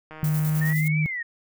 click train, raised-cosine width 0.5 ms, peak -26 dBFS, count 97, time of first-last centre 0.11-0.725 s, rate 156 Hz
sine tone with pitch glide, 153.3 to 154.54 Hz, D#3 to D#3, -25 to -11 cents, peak -20 dBFS, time 0.23-1.06 s, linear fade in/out 0 ms, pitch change +14 cents, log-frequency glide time 0.42-0.56 s
violet noise with tremolo, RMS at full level -34 dBFS, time 0.24-0.88 s, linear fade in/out 2 ms, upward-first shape square, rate 9.7 Hz, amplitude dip 45%
sine exponential two-way sweep, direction up then down, 1791 to 2356 to 1827 Hz, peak -27 dBFS, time 0.61-1.23 s, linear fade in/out 10 ms, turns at 1 s
effects none

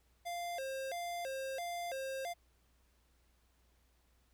square tone with vibrato, 609 Hz, D#5, 37 cents flat, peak -39 dBFS, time 0.25-2.34 s, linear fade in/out 20 ms, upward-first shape square, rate 1.5 Hz, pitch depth 230 cents each way, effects added 60 Hz sine -70 dBFS peak until 4.33 s + pink hiss -75 dBFS RMS until 4.33 s

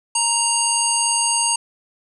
harmonic tone with a mistuned harmonic, 932.3 Hz, A#5, in tune, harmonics 1 / 3 / 5 / 7 / 9 / 10, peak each -23 / -25 / -26 / -25 / -21 / -24 dBFS, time 0.15-1.56 s, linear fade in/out 5 ms, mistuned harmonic 9, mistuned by -20 cents, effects none

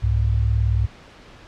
sine tone pair together, 65.8 / 104.45 Hz, C2 / G#2, +10 / +10 cents, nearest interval minor sixth, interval 800 cents, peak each -19 dBFS, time 0.02-0.87 s, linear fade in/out 20 ms, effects pink hiss -45 dBFS RMS until 1.47 s + low-pass 4000 Hz 12 dB/octave

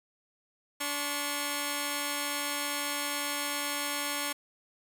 5% pulse tone pair together, 288.3 / 1083 Hz, D4 / C#6, -32 / -41 cents, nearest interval octave + major seventh, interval 2291 cents, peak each -22 dBFS, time 0.8-4.33 s, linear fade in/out 10 ms, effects none

